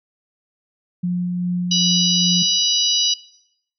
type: tone with tremolo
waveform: sine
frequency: 178 Hz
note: F3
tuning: 33 cents sharp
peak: -17 dBFS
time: 1.03-2.43 s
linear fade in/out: 10 ms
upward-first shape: sine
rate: 2.5 Hz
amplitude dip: 25%
type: harmonic tone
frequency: 979 Hz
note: B5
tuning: 15 cents flat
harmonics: 3 / 4 / 5 / 6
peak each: -20 / -21 / -22 / -23 dBFS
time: 1.71-3.14 s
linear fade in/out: 5 ms
effects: noise-tail reverb RT60 0.7 s tail -18 dB re dry